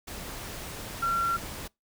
sine tone in noise, 1367 Hz, F6, 37 cents flat, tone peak -24 dBFS, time 1.02-1.37 s, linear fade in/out 10 ms, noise pink, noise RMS -39 dBFS, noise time 0.07-1.68 s, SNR +12 dB, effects noise-tail reverb RT60 0.2 s tail -25 dB re dry

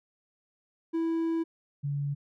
triangle / sine tone pair in turn, 328.8 / 142.62 Hz, E4 / C#3, -4 / +50 cents, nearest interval octave + major second, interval 1446 cents, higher first, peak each -24 / -28 dBFS, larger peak first, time 0.93-1.44 / 1.83-2.15 s, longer first, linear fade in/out 20 ms, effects none

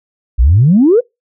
sine exponential sweep, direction up, 52.3 to 523.3 Hz, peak -4 dBFS, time 0.38-1.01 s, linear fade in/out 20 ms, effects noise-tail reverb RT60 0.2 s tail -26 dB re dry + tanh soft clip ceiling 0 dBFS

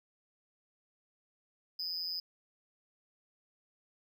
triangle tone with amplitude modulation, 5000 Hz, D#8, 8 cents sharp, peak -30 dBFS, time 1.79-2.2 s, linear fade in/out 5 ms, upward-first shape sine, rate 172 Hz, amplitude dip 90%, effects none

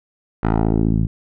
10% pulse tone with low-pass filter sweep, 55 Hz, A1, in tune, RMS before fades -17 dBFS, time 0.43-1.07 s, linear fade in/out 5 ms, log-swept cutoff 1500 to 140 Hz, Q 1.3, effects none

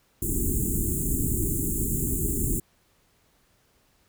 pink band-stop noise, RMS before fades -26 dBFS, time 0.22-2.6 s, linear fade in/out 5 ms, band 410 to 7000 Hz, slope 96 dB/octave, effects pink hiss -65 dBFS RMS until 4.08 s

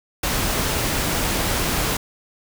pink noise, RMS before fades -22 dBFS, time 0.23-1.97 s, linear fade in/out 5 ms, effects none

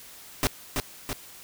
pink noise with echo, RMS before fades -23 dBFS, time 0.43-0.47 s, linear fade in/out 0 ms, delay 330 ms, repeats 2, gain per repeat -4 dB, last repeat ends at 1.13 s, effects white hiss -47 dBFS RMS until 1.43 s

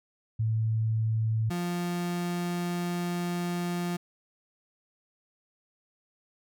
sine / 35% pulse tone pair in turn, 111 / 175.14 Hz, A2 / F3, +16 / +5 cents, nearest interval minor sixth, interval 789 cents, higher second, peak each -24 / -27 dBFS, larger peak first, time 0.39-1.5 / 1.5-3.97 s, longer second, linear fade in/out 10 ms, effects none

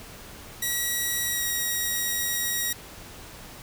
5% pulse tone with pitch glide, 1923 to 1900.9 Hz, B6 to A#6, -47 to +33 cents, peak -15 dBFS, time 0.62-2.73 s, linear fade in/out 5 ms, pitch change -20 cents, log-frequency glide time 1.25-1.46 s, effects pink hiss -44 dBFS RMS until 3.62 s

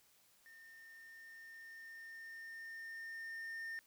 triangle tone with level ramp, 1817 Hz, A#6, 45 cents flat, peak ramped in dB -55 to -40 dBFS, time 0.46-3.79 s, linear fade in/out 0 ms, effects white hiss -70 dBFS RMS until 3.86 s

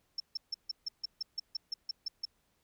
sine tone bursts, 5360 Hz, E8, 28 cents sharp, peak -32 dBFS, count 13, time 0.18-2.253 s, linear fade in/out 5 ms, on 21 ms, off 150 ms, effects pink hiss -75 dBFS RMS until 2.63 s

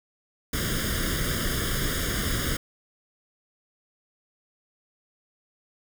pink noise with comb filter, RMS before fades -27 dBFS, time 0.53-2.57 s, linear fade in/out 5 ms, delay 0.59 ms, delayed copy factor +1, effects none

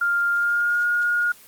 sine tone with pitch glide, 1400 to 1431.1 Hz, F6 to F6, +4 to +42 cents, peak -18 dBFS, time 0.01-1.32 s, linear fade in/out 5 ms, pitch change +38 cents, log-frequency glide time 0.32-0.83 s, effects white hiss -48 dBFS RMS until 1.47 s + Opus 24 kbps

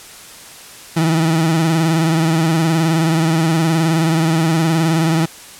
30% pulse tone with vibrato, 162.3 Hz, E3, 27 cents flat, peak -10 dBFS, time 0.96-5.26 s, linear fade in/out 10 ms, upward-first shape sine, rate 19 Hz, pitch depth 60 cents each way, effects white hiss -37 dBFS RMS until 5.59 s + low-pass 11000 Hz 12 dB/octave

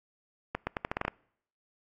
accelerating click train, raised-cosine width 0.5 ms, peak -15 dBFS, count 9, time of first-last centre 0.55-1.08 s, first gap 120 ms, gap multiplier 0.82, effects noise-tail reverb RT60 0.7 s tail -26 dB re dry + AAC 32 kbps

